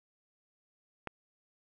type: click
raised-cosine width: 0.5 ms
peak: -22 dBFS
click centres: 1.073 s
effects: none